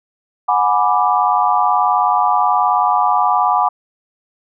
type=chord; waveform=sine; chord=G# half-diminished seventh; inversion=third; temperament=equal with one note detuned; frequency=731.9 / 830.6 / 987.8 / 1174.7 Hz; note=F#5 / G#5 / B5 / D6; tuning=-19 / 0 / 0 / 0 cents; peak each=-17 dBFS; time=0.48-3.69 s; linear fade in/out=10 ms; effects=none